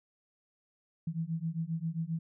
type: beating tone pair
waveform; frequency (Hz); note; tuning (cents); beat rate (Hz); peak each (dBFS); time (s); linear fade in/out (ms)
sine; 160.1 / 167.6; D#3 / E3; +50 / +29; 7.5; -35 / -35; 1.07-2.19; 5
effects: none